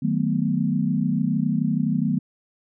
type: chord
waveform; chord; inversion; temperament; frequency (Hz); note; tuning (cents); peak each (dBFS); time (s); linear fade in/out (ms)
sine; B dominant seventh; first; equal with one note detuned; 155.56 / 187.47 / 220 / 246.9; D#3 / F#3 / A3 / B3; 0 / +23 / 0 / 0; -25; 0.02-2.19; 10
effects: none